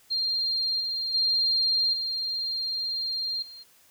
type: tone with level steps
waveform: sine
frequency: 4194 Hz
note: C8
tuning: 3 cents sharp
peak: -24 / -27 / -21 / -27 / -42 dBFS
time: 0.1-3.64 s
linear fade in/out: 20 ms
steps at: 0.8 / 1.14 / 1.93 / 3.42 s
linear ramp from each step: 5 ms
effects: white hiss -59 dBFS RMS until 3.9 s